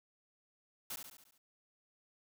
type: noise with echo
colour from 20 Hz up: white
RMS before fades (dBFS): -42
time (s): 0.9-0.96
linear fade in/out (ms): 5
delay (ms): 70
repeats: 6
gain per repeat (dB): -5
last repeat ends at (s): 1.38
effects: none